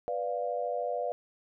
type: chord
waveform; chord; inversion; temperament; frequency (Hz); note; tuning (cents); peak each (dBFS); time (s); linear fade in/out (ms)
sine; B diminished; none; equal with one note detuned; 493.9 / 587.3 / 701.3; B4 / D5 / F5; 0 / 0 / +7; -34; 0.08-1.12; 0
effects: none